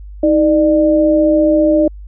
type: tone pair together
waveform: sine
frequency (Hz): 316.8 / 598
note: D#4 / D5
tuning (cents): +31 / +31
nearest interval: major seventh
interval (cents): 1100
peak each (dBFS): -11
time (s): 0.23-1.88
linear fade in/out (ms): 5
effects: added 50 Hz sine -29 dBFS peak until 2.07 s